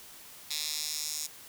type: tone with high-pass filter sweep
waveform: 10% pulse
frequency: 152.1 Hz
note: D#3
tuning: 39 cents flat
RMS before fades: -35 dBFS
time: 0.5-1.27 s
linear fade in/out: 10 ms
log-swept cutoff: 4200 to 6300 Hz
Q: 1.9
effects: white hiss -50 dBFS RMS until 1.48 s